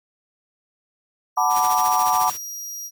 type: tone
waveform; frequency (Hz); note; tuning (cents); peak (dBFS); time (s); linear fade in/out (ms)
sawtooth; 5720; F8; +41; -28; 1.36-2.91; 50
type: chord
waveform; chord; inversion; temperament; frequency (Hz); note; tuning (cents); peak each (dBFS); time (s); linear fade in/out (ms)
sine; B minor seventh; second; equal; 740 / 880 / 987.8 / 1174.7; F#5 / A5 / B5 / D6; 0 / 0 / 0 / 0; -22; 1.37-2.3; 5
type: noise with tremolo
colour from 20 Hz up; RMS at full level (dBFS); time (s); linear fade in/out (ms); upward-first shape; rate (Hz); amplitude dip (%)
white; -29; 1.49-2.38; 50; sine; 14; 65
effects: none